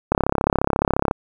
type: click train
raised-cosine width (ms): 1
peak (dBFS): -3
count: 35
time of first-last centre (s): 0.12-1.111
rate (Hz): 34.3
effects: 7-bit